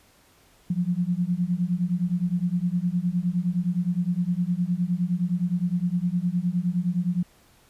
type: beating tone pair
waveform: sine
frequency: 172.3 / 182 Hz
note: F3 / F#3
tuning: -23 / -28 cents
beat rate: 9.7 Hz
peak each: -25 / -25 dBFS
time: 0.7-7.23 s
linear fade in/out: 5 ms
effects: pink hiss -58 dBFS RMS until 7.69 s + resampled to 32000 Hz